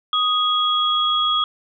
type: tone pair together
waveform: sine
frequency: 1244.5 / 3322 Hz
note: D#6 / G#7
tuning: 0 / 0 cents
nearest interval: octave + perfect fourth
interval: 1700 cents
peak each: -19 dBFS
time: 0.13-1.44 s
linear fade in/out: 2 ms
effects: none